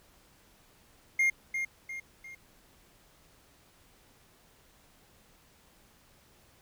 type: tone with echo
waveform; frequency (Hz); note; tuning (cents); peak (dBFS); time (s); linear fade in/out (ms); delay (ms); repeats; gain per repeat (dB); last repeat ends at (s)
triangle; 2124; C7; +25; -21; 1.19-1.3; 5; 350; 3; -7; 2.35
effects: pink hiss -62 dBFS RMS until 6.61 s